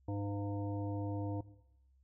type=harmonic tone with a mistuned harmonic; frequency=101.6 Hz; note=G#2; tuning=38 cents flat; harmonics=1 / 3 / 5 / 7 / 9; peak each=-37 / -40 / -46 / -49 / -50 dBFS; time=0.08-1.41 s; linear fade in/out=5 ms; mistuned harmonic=7; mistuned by=-35 cents; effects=noise-tail reverb RT60 0.8 s tail -17 dB re dry + added 66 Hz sine -65 dBFS peak until 2.03 s